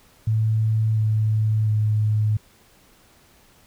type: tone with pitch steps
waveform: sine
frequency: 110 / 108.55 / 107.12 Hz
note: A2 / A2 / A2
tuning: 0 / -23 / -46 cents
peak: -17 dBFS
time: 0.27-2.37 s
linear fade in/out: 5 ms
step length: 700 ms
effects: pink hiss -55 dBFS RMS until 3.66 s